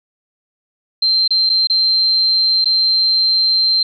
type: tone with dropouts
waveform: sine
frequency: 4137 Hz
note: C8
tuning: 20 cents flat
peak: -11 dBFS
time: 1.02-3.83 s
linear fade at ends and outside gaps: 5 ms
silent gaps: 1.278-1.306 / 1.494-1.498 / 1.672-1.698 / 2.645-2.656 s
effects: none